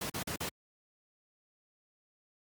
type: noise bursts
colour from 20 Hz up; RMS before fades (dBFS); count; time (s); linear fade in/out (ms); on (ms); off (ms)
pink; -36; 4; 0.01-0.492; 5; 89; 42
effects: high-pass 100 Hz 12 dB/octave + Opus 48 kbps